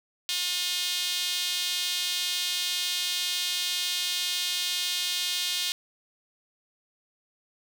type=tone with high-pass filter; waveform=sawtooth; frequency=358 Hz; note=F4; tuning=43 cents sharp; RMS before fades=-29 dBFS; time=0.29-5.72 s; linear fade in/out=0 ms; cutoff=3500 Hz; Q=2.5; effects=none